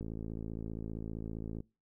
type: click train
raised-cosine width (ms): 3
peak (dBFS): -28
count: 89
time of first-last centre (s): 0.01-1.604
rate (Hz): 55.2
effects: noise-tail reverb RT60 0.3 s tail -24 dB re dry